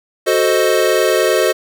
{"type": "chord", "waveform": "square", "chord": "F# diminished seventh", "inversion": "none", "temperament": "equal", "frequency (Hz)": [370, 440, 523.3, 622.3], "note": ["F#4", "A4", "C5", "Eb5"], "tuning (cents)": [0, 0, 0, 0], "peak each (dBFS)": -18, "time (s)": [0.26, 1.53], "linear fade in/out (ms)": 20, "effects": []}